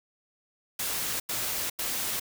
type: noise bursts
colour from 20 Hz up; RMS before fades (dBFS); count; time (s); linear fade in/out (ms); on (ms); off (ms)
white; -31; 3; 0.79-2.198; 5; 410; 89
effects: none